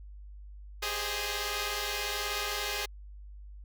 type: chord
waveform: 5% pulse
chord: Ab major seventh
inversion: third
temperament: equal with one note detuned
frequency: 396.6 / 415.3 / 523.3 / 622.3 Hz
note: G4 / Ab4 / C5 / Eb5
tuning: +20 / 0 / 0 / 0 cents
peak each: -29 / -23 / -26 / -29 dBFS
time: 0.82-2.86 s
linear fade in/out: 10 ms
effects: added 50 Hz sine -44 dBFS peak until 3.64 s